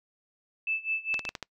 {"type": "tone with tremolo", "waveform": "sine", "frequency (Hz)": 2631, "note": "E7", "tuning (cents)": -4, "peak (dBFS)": -25, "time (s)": [0.67, 1.29], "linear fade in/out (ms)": 2, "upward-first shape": "sine", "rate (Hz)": 4.9, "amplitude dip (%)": 90}
{"type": "clicks", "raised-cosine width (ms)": 0.2, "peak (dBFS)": -17, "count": 6, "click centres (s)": [1.142, 1.193, 1.252, 1.291, 1.352, 1.427]}
{"effects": ["noise-tail reverb RT60 0.1 s tail -26 dB re dry"]}